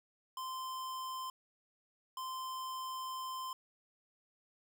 square tone bursts at uneven times, 1038 Hz, C6, 14 cents flat, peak -40 dBFS, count 2, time 0.37-1.3 / 2.17-3.53 s, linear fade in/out 2 ms, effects none

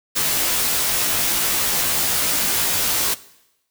white noise with comb filter, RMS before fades -20 dBFS, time 0.15-3.15 s, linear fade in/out 20 ms, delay 16 ms, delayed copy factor -1, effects noise-tail reverb RT60 0.9 s tail -19 dB re dry

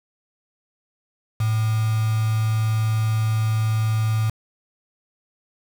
sine tone with quantisation, 109.9 Hz, A2, 2 cents flat, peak -18 dBFS, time 1.4-4.3 s, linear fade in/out 5 ms, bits 5, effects none

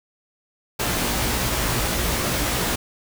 pink noise with comb filter, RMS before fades -23 dBFS, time 0.79-2.76 s, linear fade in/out 10 ms, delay 17 ms, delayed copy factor +0.6, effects none

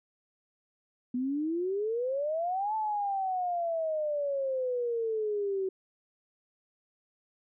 sine exponential two-way sweep, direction up then down, 243.1 to 880 to 375.7 Hz, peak -28 dBFS, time 1.14-5.69 s, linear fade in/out 5 ms, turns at 2.75 s, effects none

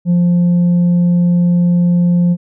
triangle tone with tanh clipping, 175 Hz, F3, 4 cents sharp, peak -9 dBFS, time 0.05-2.37 s, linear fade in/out 50 ms, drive 7 dB, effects none

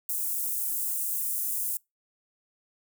white high-pass noise, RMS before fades -30 dBFS, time 0.09-1.77 s, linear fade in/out 2 ms, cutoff 8500 Hz, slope 24 dB/octave, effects noise-tail reverb RT60 0.2 s tail -25 dB re dry

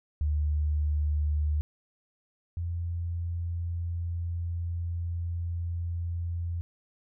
sine tone pair in turn, 75.1 / 85.51 Hz, D2 / F2, +39 / -36 cents, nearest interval major second, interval 225 cents, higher second, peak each -24 / -29 dBFS, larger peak first, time 0.21-1.61 / 2.57-6.61 s, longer second, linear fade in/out 0 ms, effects none

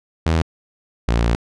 sawtooth tone pair in turn, 81.3 / 57.78 Hz, E2 / A#1, -23 / -15 cents, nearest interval tritone, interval 592 cents, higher first, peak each -11 dBFS, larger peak neither, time 0.26-0.42 / 1.08-1.35 s, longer second, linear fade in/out 0 ms, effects low-pass 6000 Hz 12 dB/octave

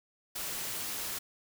white noise, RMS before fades -37 dBFS, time 0.35-1.19 s, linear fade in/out 10 ms, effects none

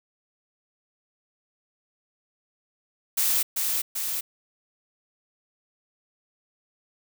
blue noise with echo, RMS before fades -23 dBFS, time 3.17-3.43 s, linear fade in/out 10 ms, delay 390 ms, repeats 2, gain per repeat -3 dB, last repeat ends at 4.21 s, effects none

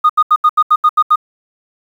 sine tone bursts, 1232 Hz, D#6, 17 cents flat, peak -4 dBFS, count 9, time 0.04-1.159 s, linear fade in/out 10 ms, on 55 ms, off 78 ms, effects tanh soft clip ceiling -3 dBFS + 7-bit

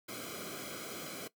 pink noise with comb filter, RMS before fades -43 dBFS, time 0.08-1.28 s, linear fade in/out 10 ms, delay 1.1 ms, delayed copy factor -0.8, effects noise-tail reverb RT60 0.1 s tail -18 dB re dry + high-pass 150 Hz 12 dB/octave

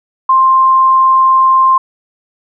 sine tone, 1052 Hz, C6, 9 cents sharp, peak -5 dBFS, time 0.29-1.78 s, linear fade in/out 5 ms, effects none

